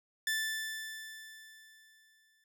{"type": "tone with exponential decay", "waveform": "sawtooth", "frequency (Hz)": 1760, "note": "A6", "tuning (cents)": 0, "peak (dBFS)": -26, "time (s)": [0.27, 2.44], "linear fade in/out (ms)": 2, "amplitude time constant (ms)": 470, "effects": []}